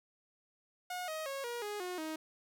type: tone with pitch steps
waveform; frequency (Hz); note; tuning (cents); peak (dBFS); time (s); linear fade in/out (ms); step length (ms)
sawtooth; 723 / 629.4 / 547.9 / 477 / 415.3 / 361.5 / 314.7; F#5 / D#5 / C#5 / A#4 / G#4 / F#4 / D#4; -40 / +20 / -20 / +40 / 0 / -40 / +20; -34; 0.9-2.16; 5; 180
effects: none